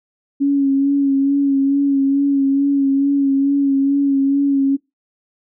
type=tone with vibrato; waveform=sine; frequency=277.2 Hz; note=C#4; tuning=in tune; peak=-12 dBFS; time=0.4-4.77 s; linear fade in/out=20 ms; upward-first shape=sine; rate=2.3 Hz; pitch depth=29 cents each way; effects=noise-tail reverb RT60 0.2 s tail -21 dB re dry